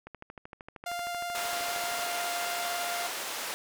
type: click train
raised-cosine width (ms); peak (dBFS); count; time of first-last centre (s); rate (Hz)
0.5; -28; 26; 0.07-1.993; 13
type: tone with vibrato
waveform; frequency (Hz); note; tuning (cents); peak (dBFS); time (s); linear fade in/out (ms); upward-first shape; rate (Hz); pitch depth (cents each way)
sawtooth; 698.5; F5; 0; -29; 0.86-3.07; 5; sine; 18; 9
type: band-pass noise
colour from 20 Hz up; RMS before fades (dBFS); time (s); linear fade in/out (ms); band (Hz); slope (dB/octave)
pink; -36; 1.35-3.54; 0; 610 to 16000; 12
effects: none